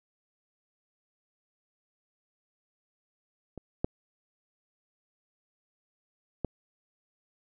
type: clicks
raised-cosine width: 2 ms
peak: -27 / -13 / -16 dBFS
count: 3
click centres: 3.577 / 3.845 / 6.447 s
effects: none